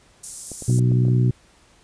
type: high-pass noise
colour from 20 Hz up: pink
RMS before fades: -32 dBFS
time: 0.23-0.8 s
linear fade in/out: 10 ms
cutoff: 7100 Hz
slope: 24 dB/octave
type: clicks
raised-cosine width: 2 ms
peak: -22 dBFS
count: 7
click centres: 0.517 / 0.623 / 0.701 / 0.787 / 0.917 / 1.052 / 1.083 s
type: harmonic tone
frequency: 61.74 Hz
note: B1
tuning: in tune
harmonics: 2 / 3 / 4 / 5 / 6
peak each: -15 / -25 / -30 / -31 / -31 dBFS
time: 0.68-1.31 s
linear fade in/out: 5 ms
effects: pink hiss -55 dBFS RMS until 1.83 s + resampled to 22050 Hz